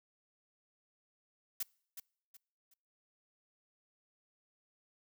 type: noise with echo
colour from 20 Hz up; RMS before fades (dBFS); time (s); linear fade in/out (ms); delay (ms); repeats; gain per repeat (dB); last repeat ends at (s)
blue; -36; 1.6-1.63; 5; 370; 3; -10; 2.74
effects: noise-tail reverb RT60 0.6 s tail -26 dB re dry